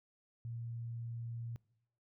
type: tone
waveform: sine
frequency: 116.8 Hz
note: A#2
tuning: 4 cents sharp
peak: -40 dBFS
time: 0.45-1.56 s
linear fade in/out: 0 ms
effects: noise-tail reverb RT60 0.8 s tail -23 dB re dry